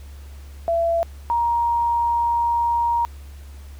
sine tone pair in turn, 672 / 940.7 Hz, E5 / A#5, +33 / +15 cents, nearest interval tritone, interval 582 cents, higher second, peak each -17 dBFS, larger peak neither, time 0.68-1.03 / 1.3-3.05 s, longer second, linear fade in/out 0 ms, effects added 70 Hz sine -36 dBFS peak until 3.79 s + pink hiss -51 dBFS RMS until 3.79 s

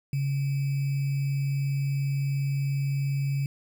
sine tone with sample-and-hold, 138.59 Hz, C#3, in tune, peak -24 dBFS, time 0.13-3.46 s, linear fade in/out 2 ms, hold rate 2450 Hz, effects none

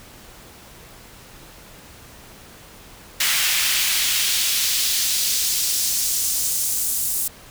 pink noise with high-pass filter sweep, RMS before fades -21 dBFS, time 3.2-7.28 s, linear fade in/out 5 ms, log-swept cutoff 2100 to 9200 Hz, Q 1.1, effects pink hiss -44 dBFS RMS until 7.5 s

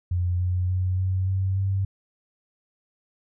sine tone with pitch steps, 88.9 / 90.45 / 92.04 / 93.64 / 95.28 / 96.95 Hz, F2 / F#2 / F#2 / F#2 / G2 / G2, +31 / -39 / -9 / +21 / -49 / -19 cents, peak -21 dBFS, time 0.11-1.85 s, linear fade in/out 5 ms, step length 290 ms, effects none

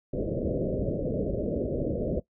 white low-pass noise, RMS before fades -29 dBFS, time 0.13-2.2 s, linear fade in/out 5 ms, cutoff 610 Hz, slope 96 dB/octave, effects noise-tail reverb RT60 0.1 s tail -18 dB re dry

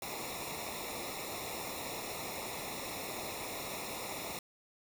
pink noise with comb filter, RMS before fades -41 dBFS, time 0.02-4.39 s, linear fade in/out 2 ms, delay 0.64 ms, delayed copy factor -0.9, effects none

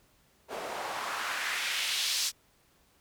white noise with band-pass filter sweep, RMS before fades -33 dBFS, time 0.48-2.32 s, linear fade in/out 50 ms, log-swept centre 500 to 5100 Hz, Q 1.5, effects pink hiss -66 dBFS RMS until 3 s

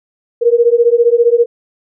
sine beating tone pair, 465.3 / 480.3 Hz, A#4 / B4, -3 / -48 cents, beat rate 15 Hz, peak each -10 dBFS, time 0.41-1.46 s, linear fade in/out 20 ms, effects none

